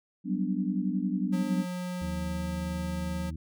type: chord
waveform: sine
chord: G major seventh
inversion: third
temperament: equal with one note detuned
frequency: 185 / 196 / 248.1 / 293.7 Hz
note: F#3 / G3 / B3 / D4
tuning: 0 / 0 / +8 / 0 cents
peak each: -31 / -31 / -33 / -34 dBFS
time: 0.24-1.66 s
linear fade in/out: 50 ms
type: tone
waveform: square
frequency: 180 Hz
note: F#3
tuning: 47 cents flat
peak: -33 dBFS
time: 1.32-3.31 s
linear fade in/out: 20 ms
type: harmonic tone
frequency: 78.8 Hz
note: D#2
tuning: 23 cents sharp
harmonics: 1 / 2 / 3 / 4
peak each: -35 / -41 / -45 / -47 dBFS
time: 2.01-3.36 s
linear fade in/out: 5 ms
effects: none